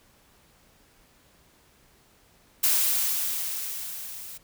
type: noise with level ramp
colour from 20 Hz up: blue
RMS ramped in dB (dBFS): -21 to -41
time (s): 2.63-4.38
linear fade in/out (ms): 10
effects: pink hiss -60 dBFS RMS until 4.43 s